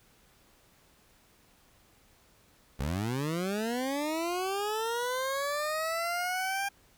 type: linear sweep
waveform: 20% pulse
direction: up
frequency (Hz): 61.74 to 802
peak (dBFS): -25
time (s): 2.79-6.69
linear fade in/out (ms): 10
effects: pink hiss -63 dBFS RMS until 6.97 s